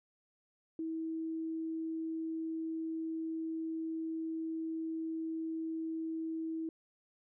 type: tone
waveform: sine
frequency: 323.1 Hz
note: E4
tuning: 35 cents flat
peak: -35 dBFS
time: 0.79-6.69 s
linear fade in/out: 2 ms
effects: none